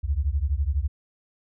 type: beating tone pair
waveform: sine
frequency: 65.8 / 77.8 Hz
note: C2 / D#2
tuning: +10 / 0 cents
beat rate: 12 Hz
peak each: -24 / -25 dBFS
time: 0.03-0.88 s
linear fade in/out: 20 ms
effects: none